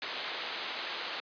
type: low-pass noise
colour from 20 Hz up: white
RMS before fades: -38 dBFS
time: 0.02-1.2 s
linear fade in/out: 0 ms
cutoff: 4400 Hz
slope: 48 dB/octave
effects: high-pass 400 Hz 12 dB/octave + resampled to 11025 Hz